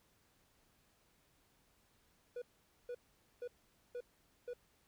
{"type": "tone bursts", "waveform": "triangle", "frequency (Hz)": 487.9, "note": "B4", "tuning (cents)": -21, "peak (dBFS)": -39, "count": 5, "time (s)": [2.36, 4.535], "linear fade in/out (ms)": 5, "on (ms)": 59, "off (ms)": 470, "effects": ["pink hiss -73 dBFS RMS until 4.87 s"]}